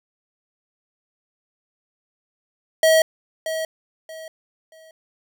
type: tone with echo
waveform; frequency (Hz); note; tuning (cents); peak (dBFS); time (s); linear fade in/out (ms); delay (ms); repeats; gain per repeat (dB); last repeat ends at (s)
square; 640; D#5; +49; -13; 2.83-3.02; 2; 630; 3; -11; 4.91
effects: none